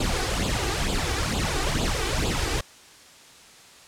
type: noise with flanger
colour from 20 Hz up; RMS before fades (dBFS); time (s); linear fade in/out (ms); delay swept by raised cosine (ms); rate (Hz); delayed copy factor
pink; -25; 0-2.61; 5; 0.25 to 2.65; 2.2; +0.75
effects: white hiss -49 dBFS RMS until 3.87 s + low-pass 8000 Hz 12 dB/octave